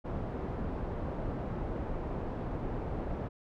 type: low-pass noise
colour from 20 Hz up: pink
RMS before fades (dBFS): -36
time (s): 0.04-3.29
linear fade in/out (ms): 20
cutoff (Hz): 760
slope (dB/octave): 12
effects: none